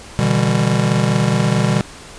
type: chord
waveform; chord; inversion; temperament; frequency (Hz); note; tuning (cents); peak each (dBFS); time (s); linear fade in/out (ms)
square; E minor seventh; second; just; 123.61 / 148.33 / 164.81 / 197.78; B2 / D3 / E3 / G3; +2 / +18 / 0 / +16; -19 / -20 / -22 / -19; 0.19-1.81; 0
effects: pink hiss -37 dBFS RMS until 2.18 s + resampled to 22050 Hz